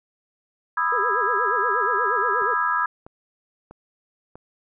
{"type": "chord", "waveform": "sine", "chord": "E major seventh", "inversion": "second", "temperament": "just", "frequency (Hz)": [988.9, 1236.1, 1318.5, 1648.1], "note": ["B5", "D#6", "E6", "G#6"], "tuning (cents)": [2, -12, 0, -14], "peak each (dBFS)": -25, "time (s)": [0.77, 2.86], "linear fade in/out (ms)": 5}
{"type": "tone with vibrato", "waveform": "sine", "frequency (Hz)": 440, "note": "A4", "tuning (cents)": 0, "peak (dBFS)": -27, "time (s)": [0.92, 2.54], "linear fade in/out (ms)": 5, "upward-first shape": "sine", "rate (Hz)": 8.4, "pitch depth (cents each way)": 220}
{"type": "click train", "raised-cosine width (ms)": 1, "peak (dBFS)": -27, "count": 4, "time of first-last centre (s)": [2.42, 4.355], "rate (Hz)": 1.55}
{"effects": []}